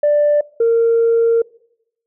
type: tone pair in turn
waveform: sine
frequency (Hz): 589 / 460.8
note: D5 / A#4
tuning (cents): +5 / -20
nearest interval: major third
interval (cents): 425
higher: first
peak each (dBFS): -9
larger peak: neither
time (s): 0.03-0.41 / 0.6-1.42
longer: second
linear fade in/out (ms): 5
effects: noise-tail reverb RT60 0.8 s tail -23 dB re dry + tanh soft clip ceiling -7 dBFS